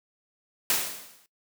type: noise with exponential decay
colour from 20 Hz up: white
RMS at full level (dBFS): -22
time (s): 0.7-1.26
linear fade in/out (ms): 1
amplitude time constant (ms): 120
effects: noise-tail reverb RT60 0.1 s tail -17 dB re dry + high-pass 150 Hz 12 dB/octave